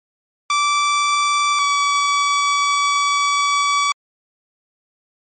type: tone pair in turn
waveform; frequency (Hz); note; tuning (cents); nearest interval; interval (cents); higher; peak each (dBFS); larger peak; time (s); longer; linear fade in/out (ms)
sawtooth; 1164 / 1144; D6 / D6; -16 / -46; unison; 30; first; -11; neither; 0.5-1.59 / 1.59-3.92; second; 2
effects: MP3 32 kbps